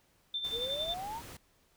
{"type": "tone with tremolo", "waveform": "sine", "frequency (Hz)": 3562, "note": "A7", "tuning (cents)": 21, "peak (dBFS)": -31, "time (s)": [0.34, 0.94], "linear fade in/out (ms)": 2, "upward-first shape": "sine", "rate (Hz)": 11, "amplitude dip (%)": 60}
{"type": "noise", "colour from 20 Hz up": "pink", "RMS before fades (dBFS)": -48, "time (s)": [0.44, 1.37], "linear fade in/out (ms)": 5}
{"type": "exponential sweep", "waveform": "sine", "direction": "up", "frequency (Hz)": [440, 965], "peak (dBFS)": -37, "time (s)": [0.51, 1.22], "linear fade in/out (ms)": 50}
{"effects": ["pink hiss -69 dBFS RMS until 1.76 s"]}